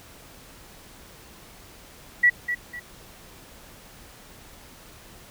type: tone with echo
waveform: sine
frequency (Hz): 1945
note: B6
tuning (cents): -27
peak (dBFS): -13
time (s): 2.23-2.3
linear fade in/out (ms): 10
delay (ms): 250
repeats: 2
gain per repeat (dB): -10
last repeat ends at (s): 2.8
effects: pink hiss -48 dBFS RMS until 5.3 s